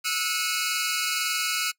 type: tone cluster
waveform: 15% pulse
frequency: 1311 / 1454 / 2192 / 2465 Hz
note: E6 / F#6 / C#7 / D#7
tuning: -10 / -31 / -20 / -17 cents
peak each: -24 dBFS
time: 0.04-1.72 s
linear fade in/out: 20 ms
effects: noise-tail reverb RT60 0.1 s tail -22 dB re dry